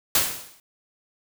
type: noise with exponential decay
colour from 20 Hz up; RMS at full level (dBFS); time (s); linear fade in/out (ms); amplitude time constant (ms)
white; -17; 0.15-0.6; 2; 97
effects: none